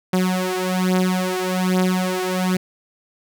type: beating tone pair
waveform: sawtooth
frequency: 183.7 / 184.9 Hz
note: F#3 / F#3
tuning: -12 / -1 cents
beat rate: 1.2 Hz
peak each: -17 dBFS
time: 0.13-2.57 s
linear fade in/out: 5 ms
effects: none